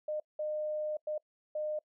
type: tone bursts at uneven times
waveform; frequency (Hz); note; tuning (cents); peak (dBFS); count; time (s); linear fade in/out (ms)
sine; 609; D#5; -37; -32; 4; 0.08-0.2 / 0.39-0.97 / 1.07-1.18 / 1.55-1.79; 5
effects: noise-tail reverb RT60 0.1 s tail -25 dB re dry